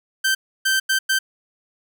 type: tone bursts at uneven times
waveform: sawtooth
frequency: 1556 Hz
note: G6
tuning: 13 cents flat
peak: -13 dBFS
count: 4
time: 0.24-0.35 / 0.65-0.8 / 0.89-0.99 / 1.09-1.19 s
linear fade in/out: 10 ms
effects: none

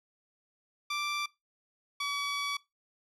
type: tone pair in turn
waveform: 15% pulse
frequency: 1174.7 / 1139.3 Hz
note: D6 / C#6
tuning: 0 / +47 cents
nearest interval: minor second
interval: 53 cents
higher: first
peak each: -25 dBFS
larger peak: neither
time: 0.9-1.26 / 2-2.57 s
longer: second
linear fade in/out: 5 ms
effects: noise-tail reverb RT60 0.2 s tail -20 dB re dry + low-pass 8000 Hz 12 dB/octave

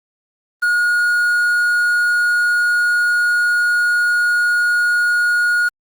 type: tone with quantisation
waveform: triangle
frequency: 1441 Hz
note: F#6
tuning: 46 cents flat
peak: -11 dBFS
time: 0.62-5.69 s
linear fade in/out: 10 ms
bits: 6
effects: Opus 32 kbps

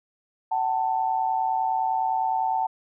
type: tone pair together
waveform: sine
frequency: 757 / 886.8 Hz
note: F#5 / A5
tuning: +39 / +13 cents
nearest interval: minor third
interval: 274 cents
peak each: -25 / -24 dBFS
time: 0.51-2.67 s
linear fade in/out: 10 ms
effects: none

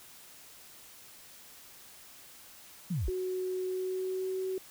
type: linear sweep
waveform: sine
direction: down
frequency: 196 to 30.08 Hz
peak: -29 dBFS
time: 2.9-3.1 s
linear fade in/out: 10 ms
type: tone with pitch glide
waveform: sine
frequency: 370 to 376.3 Hz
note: F#4 to F#4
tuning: 0 to +29 cents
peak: -31 dBFS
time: 3.08-4.58 s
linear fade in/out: 2 ms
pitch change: +29 cents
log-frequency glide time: 3.59-4.37 s
effects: white hiss -53 dBFS RMS until 4.7 s

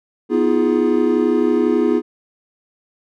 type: chord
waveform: triangle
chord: F half-diminished seventh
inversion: second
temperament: equal with one note detuned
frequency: 246.9 / 317.3 / 349.2 / 415.3 Hz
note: Cb4 / Eb4 / F4 / Ab4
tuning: 0 / +34 / 0 / 0 cents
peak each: -17 dBFS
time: 0.29-2.02 s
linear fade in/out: 50 ms
effects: none

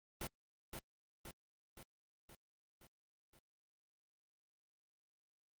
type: noise with echo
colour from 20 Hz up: pink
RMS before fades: -43 dBFS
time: 0.21-0.27 s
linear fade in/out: 2 ms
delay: 520 ms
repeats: 6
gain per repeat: -4 dB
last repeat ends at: 3.39 s
effects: Opus 32 kbps

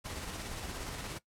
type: noise with tremolo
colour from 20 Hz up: pink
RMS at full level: -40 dBFS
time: 0.04-1.19 s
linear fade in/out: 20 ms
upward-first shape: square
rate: 17 Hz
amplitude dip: 25%
effects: noise-tail reverb RT60 0.1 s tail -18 dB re dry + low-pass 11000 Hz 12 dB/octave

